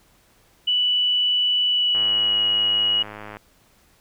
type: tone with pitch glide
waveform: sine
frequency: 2963 to 2905 Hz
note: F#7 to F#7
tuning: +2 to -32 cents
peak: -17 dBFS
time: 0.67-3.03 s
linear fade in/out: 10 ms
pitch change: -34 cents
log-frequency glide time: 1.67-2.4 s
type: click train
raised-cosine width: 0.5 ms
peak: -21 dBFS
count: 150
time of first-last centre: 1.95-3.369 s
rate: 105 Hz
effects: pink hiss -58 dBFS RMS until 4 s